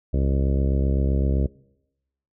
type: harmonic tone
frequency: 67.8 Hz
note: C#2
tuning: 38 cents flat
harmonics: 1 / 2 / 3 / 4 / 5 / 6 / 7 / 8 / 9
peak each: -20 / -26 / -30 / -32 / -34 / -36 / -37 / -38 / -39 dBFS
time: 0.13-1.47 s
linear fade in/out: 10 ms
effects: noise-tail reverb RT60 0.9 s tail -23 dB re dry